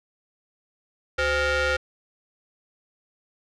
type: ring-modulated tone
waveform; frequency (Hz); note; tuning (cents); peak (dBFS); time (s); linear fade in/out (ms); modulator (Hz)
sawtooth; 445.2; A4; +20; -14; 1.18-1.77; 10; 962
effects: low-pass 5000 Hz 12 dB/octave